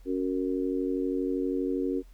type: harmonic tone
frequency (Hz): 92.5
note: F#2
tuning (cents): 0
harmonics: 3 / 4 / 5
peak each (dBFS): -29 / -31 / -33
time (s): 0.05-2.03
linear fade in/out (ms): 50
effects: added 42 Hz sine -48 dBFS peak until 2.13 s + pink hiss -65 dBFS RMS until 2.13 s